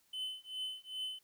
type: tone with tremolo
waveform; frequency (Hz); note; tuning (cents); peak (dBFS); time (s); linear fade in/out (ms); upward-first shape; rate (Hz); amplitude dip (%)
triangle; 3037; F#7; +44; -34; 0.13-1.19; 5; triangle; 2.5; 100
effects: white hiss -72 dBFS RMS until 1.23 s